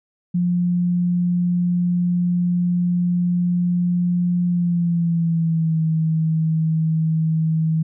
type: tone with pitch glide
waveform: sine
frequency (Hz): 176.4 to 159.9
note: F3 to D#3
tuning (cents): +18 to +48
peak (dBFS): -16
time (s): 0.34-7.83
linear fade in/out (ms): 10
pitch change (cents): -170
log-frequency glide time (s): 4.46-5.81
effects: none